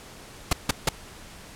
pink noise bursts, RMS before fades -20 dBFS, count 3, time 0.51-0.89 s, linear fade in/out 5 ms, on 20 ms, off 160 ms, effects pink hiss -45 dBFS RMS until 1.55 s + low-pass 11000 Hz 12 dB/octave

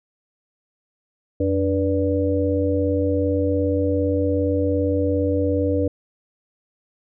harmonic tone with a mistuned harmonic, 97.4 Hz, G2, 11 cents flat, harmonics 1 / 3 / 5 / 6, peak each -23 / -22 / -22 / -28 dBFS, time 1.4-5.88 s, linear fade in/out 5 ms, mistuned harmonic 1, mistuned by -150 cents, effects none

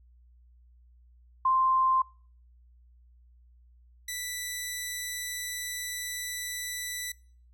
sine / 10% pulse tone pair in turn, 1046.5 / 1975.5 Hz, C6 / B6, 0 / 0 cents, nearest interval major seventh, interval 1100 cents, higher second, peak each -21 / -24 dBFS, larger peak first, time 1.45-2.02 / 4.08-7.12 s, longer second, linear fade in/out 5 ms, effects noise-tail reverb RT60 0.5 s tail -25 dB re dry + added 60 Hz sine -55 dBFS peak until 7.53 s

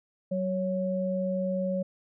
sine tone pair together, 188.19 / 554.4 Hz, F#3 / C#5, +30 / 0 cents, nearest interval octave + perfect fifth, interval 1870 cents, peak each -29 / -29 dBFS, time 0.31-1.83 s, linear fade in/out 10 ms, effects none

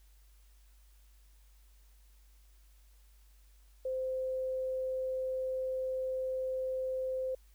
sine tone, 519 Hz, C5, 14 cents flat, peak -32 dBFS, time 3.85-7.35 s, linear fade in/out 5 ms, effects added 50 Hz sine -58 dBFS peak until 7.54 s + white hiss -70 dBFS RMS until 7.54 s

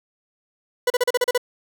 40% pulse tone bursts, 493.9 Hz, B4, in tune, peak -15 dBFS, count 8, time 0.87-1.378 s, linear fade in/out 5 ms, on 32 ms, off 36 ms, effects none

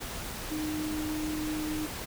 sine tone in noise, 307.6 Hz, D#4, 20 cents flat, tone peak -31 dBFS, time 0.5-1.87 s, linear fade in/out 20 ms, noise pink, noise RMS -38 dBFS, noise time 0-2.06 s, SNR +4 dB, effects none

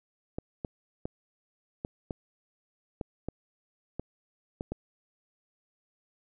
clicks, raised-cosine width 2 ms, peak -20 dBFS, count 10, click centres 0.385 / 0.648 / 1.055 / 1.849 / 2.108 / 3.012 / 3.286 / 3.996 / 4.609 / 4.72 s, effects none

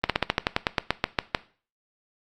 slowing click train, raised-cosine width 0.3 ms, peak -4 dBFS, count 14, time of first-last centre 0.04-1.348 s, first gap 57 ms, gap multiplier 1.09, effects noise-tail reverb RT60 0.4 s tail -18 dB re dry + Opus 32 kbps

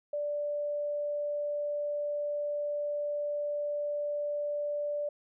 sine tone, 586 Hz, D5, 4 cents flat, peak -30 dBFS, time 0.13-5.09 s, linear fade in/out 5 ms, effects none

